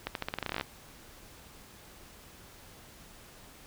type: accelerating click train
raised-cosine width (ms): 0.3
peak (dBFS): -16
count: 15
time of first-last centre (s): 0.07-0.611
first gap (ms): 82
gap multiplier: 0.87
effects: pink hiss -53 dBFS RMS until 3.66 s